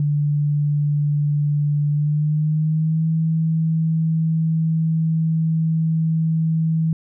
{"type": "tone with pitch glide", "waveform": "sine", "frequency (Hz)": [146.83, 161.05], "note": ["D3", "E3"], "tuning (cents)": [0, -40], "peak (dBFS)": -16, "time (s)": [0, 6.93], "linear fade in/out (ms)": 2, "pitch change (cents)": 160, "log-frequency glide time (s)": [1.89, 3.07], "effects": []}